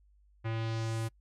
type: tone with low-pass filter sweep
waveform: square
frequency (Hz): 112.8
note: A2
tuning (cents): +44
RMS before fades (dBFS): -34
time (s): 0.44-1.09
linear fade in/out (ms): 20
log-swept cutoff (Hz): 2200 to 12000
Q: 1.5
effects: noise-tail reverb RT60 0.1 s tail -25 dB re dry + added 50 Hz sine -61 dBFS peak until 1.2 s